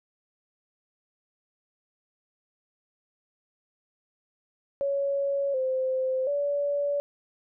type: tone with pitch steps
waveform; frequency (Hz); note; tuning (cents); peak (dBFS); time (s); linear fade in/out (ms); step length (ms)
sine; 558 / 520 / 573; C#5 / C5 / D5; +11 / -11 / -43; -24; 4.81-7; 0; 730
effects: none